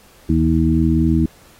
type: harmonic tone with a mistuned harmonic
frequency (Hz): 80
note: D#2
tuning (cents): +49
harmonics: 1 / 2 / 3 / 4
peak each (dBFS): -18 / -18 / -18 / -18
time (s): 0.29-1.26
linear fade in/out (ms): 5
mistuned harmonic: 1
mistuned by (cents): -80
effects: pink hiss -49 dBFS RMS until 1.59 s + AAC 48 kbps